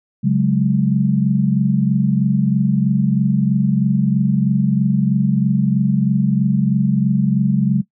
sine chord, C# suspended fourth, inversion none, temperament just, 138.59 / 184.79 / 207.9 Hz, C#3 / F#3 / G#3, 0 / -2 / +2 cents, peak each -17 dBFS, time 0.23-7.82 s, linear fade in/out 20 ms, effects noise-tail reverb RT60 0.1 s tail -19 dB re dry

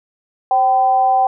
sine tone with amplitude modulation, 772 Hz, G5, 27 cents flat, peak -8 dBFS, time 0.51-1.27 s, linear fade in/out 2 ms, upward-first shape sine, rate 240 Hz, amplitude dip 55%, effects none

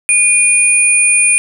sine tone pair together, 2449 / 9252 Hz, D#7 / D9, -28 / -27 cents, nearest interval octave + major seventh, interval 2301 cents, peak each -10 dBFS, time 0.09-1.38 s, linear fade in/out 0 ms, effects 7-bit

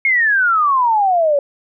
sine exponential sweep, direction down, 2189 to 554.4 Hz, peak -11 dBFS, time 0.05-1.39 s, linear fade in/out 2 ms, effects none

